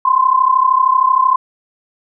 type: tone pair together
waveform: sine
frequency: 1023 / 1056 Hz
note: C6 / C6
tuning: -39 / +16 cents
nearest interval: minor second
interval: 55 cents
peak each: -12 dBFS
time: 0.05-1.36 s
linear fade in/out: 5 ms
effects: none